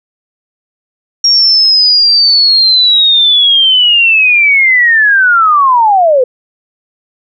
sine linear sweep, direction down, 5600 to 484.6 Hz, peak -4 dBFS, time 1.24-6.24 s, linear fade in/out 5 ms, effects none

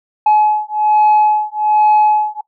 sine beating tone pair, 849 / 850.2 Hz, G#5 / G#5, +38 / +40 cents, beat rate 1.2 Hz, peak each -11 dBFS, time 0.26-2.41 s, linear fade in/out 5 ms, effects noise-tail reverb RT60 0.1 s tail -21 dB re dry + tanh soft clip ceiling -5 dBFS

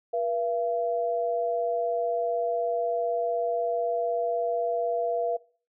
sine tone pair together, 481.8 / 679 Hz, B4 / F5, -43 / -49 cents, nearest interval tritone, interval 594 cents, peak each -28 / -27 dBFS, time 0.13-5.37 s, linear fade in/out 10 ms, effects noise-tail reverb RT60 0.4 s tail -21 dB re dry

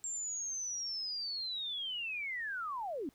sine linear sweep, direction down, 7459 to 246.9 Hz, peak -36 dBFS, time 0.04-3.09 s, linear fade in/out 0 ms, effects pink hiss -69 dBFS RMS until 3.14 s

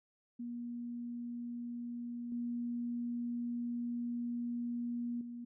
sine tone with level steps, 239 Hz, A#3, 43 cents sharp, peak -39 / -35 / -42 dBFS, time 0.39-5.45 s, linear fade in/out 10 ms, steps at 2.32 / 5.21 s, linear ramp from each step 2 ms, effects none

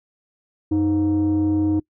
sine tone pair together, 92.5 / 310.8 Hz, F#2 / D#4, 0 / -2 cents, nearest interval octave + major sixth, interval 2098 cents, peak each -22 / -15 dBFS, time 0.71-1.8 s, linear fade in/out 10 ms, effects noise-tail reverb RT60 0.1 s tail -23 dB re dry + tanh soft clip ceiling -14 dBFS

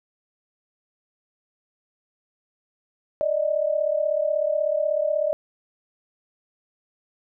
sine tone pair together, 587.3 / 623.6 Hz, D5 / D#5, 0 / +4 cents, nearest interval minor second, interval 104 cents, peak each -23 dBFS, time 3.21-5.33 s, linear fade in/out 0 ms, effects none

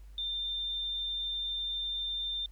sine tone, 3592 Hz, A7, 35 cents sharp, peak -32 dBFS, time 0.18-2.46 s, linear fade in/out 2 ms, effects added 50 Hz sine -47 dBFS peak until 2.51 s + pink hiss -68 dBFS RMS until 2.51 s

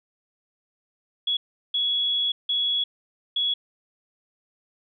sine tone bursts at uneven times, 3363 Hz, G#7, 21 cents sharp, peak -21 dBFS, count 4, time 1.27-1.37 / 1.74-2.32 / 2.49-2.84 / 3.36-3.54 s, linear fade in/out 5 ms, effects none

